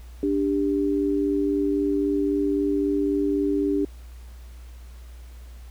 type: tone pair together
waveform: sine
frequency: 292.6 / 396.4 Hz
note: D4 / G4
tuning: -6 / +19 cents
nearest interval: perfect fourth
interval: 525 cents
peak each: -22 / -24 dBFS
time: 0.23-3.85 s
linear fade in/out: 2 ms
effects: added 60 Hz sine -39 dBFS peak until 5.7 s + pink hiss -55 dBFS RMS until 5.7 s